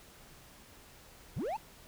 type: linear sweep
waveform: triangle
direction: up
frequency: 66.5 to 932.3 Hz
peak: -31 dBFS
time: 1.36-1.57 s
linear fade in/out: 10 ms
effects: pink hiss -56 dBFS RMS until 1.87 s